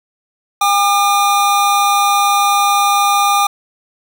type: tone pair together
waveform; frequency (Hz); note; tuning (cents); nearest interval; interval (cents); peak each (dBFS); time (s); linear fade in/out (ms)
square; 806.6 / 1207; G5 / D6; +49 / +47; perfect fifth; 698; -14; 0.61-3.47; 5
effects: 7-bit